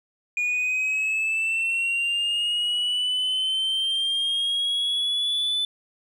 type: linear sweep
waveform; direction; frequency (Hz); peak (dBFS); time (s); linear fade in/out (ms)
sine; up; 2438 to 3509; -19; 0.37-5.65; 2
effects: tanh soft clip ceiling -21 dBFS + 10-bit